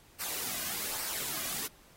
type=noise with flanger; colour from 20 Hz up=white; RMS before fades=-36 dBFS; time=0.19-1.68 s; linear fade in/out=20 ms; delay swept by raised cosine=0.28 to 2.28 ms; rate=1.2 Hz; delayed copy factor=-0.55; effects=pink hiss -60 dBFS RMS until 1.96 s + AAC 48 kbps